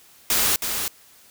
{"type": "noise with echo", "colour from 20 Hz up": "white", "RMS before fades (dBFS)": -20, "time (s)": [0.3, 0.56], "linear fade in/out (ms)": 2, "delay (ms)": 320, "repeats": 1, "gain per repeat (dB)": -6, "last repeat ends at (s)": 0.88, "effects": ["white hiss -52 dBFS RMS until 1.3 s"]}